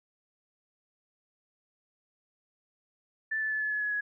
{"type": "tone with pitch steps", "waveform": "sine", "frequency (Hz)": [1760, 1745.8, 1731.8, 1717.8, 1704, 1690.3, 1676.6], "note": ["A6", "A6", "A6", "A6", "G#6", "G#6", "G#6"], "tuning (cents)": [0, -14, -28, -42, 44, 30, 16], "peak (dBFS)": -28, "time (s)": [3.31, 4.01], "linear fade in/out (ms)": 10, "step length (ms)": 100, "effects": []}